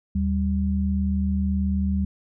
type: tone pair together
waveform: sine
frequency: 76.88 / 195.3 Hz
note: D#2 / G3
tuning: -20 / -6 cents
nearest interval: octave + major third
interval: 1614 cents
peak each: -23 dBFS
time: 0.15-2.05 s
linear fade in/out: 5 ms
effects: none